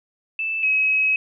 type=tone pair in turn; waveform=sine; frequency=2637 / 2555 Hz; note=E7 / D#7; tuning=0 / +45 cents; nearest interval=minor second; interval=55 cents; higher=first; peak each=-22 / -16 dBFS; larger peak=second; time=0.39-0.63 / 0.63-1.16 s; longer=second; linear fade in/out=2 ms; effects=none